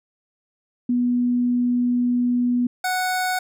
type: tone pair in turn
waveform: sine / 25% pulse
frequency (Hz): 244.6 / 738.7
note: B3 / F#5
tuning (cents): -16 / -3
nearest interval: octave + perfect fifth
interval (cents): 1913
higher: second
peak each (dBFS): -17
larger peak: neither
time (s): 0.89-2.67 / 2.84-3.39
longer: first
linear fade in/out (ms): 5
effects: none